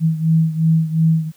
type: beating tone pair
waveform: sine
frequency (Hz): 160.5 / 163.3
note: E3 / E3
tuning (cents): -46 / -16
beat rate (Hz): 2.8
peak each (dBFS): -14 / -18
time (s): 0-1.32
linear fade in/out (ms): 50
effects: white hiss -54 dBFS RMS until 1.36 s